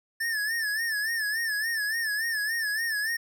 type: tone with vibrato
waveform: square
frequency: 1760 Hz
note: A6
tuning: in tune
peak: -27 dBFS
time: 0.2-3.17 s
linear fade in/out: 10 ms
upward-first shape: sine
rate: 3.5 Hz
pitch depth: 98 cents each way
effects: none